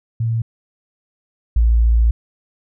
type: tone pair in turn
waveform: sine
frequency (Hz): 114.2 / 57.1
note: A#2 / A#1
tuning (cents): -35 / -35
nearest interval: octave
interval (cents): 1200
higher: first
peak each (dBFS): -16 / -10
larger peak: second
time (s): 0.2-0.42 / 1.56-2.11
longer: second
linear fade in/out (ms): 5
effects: none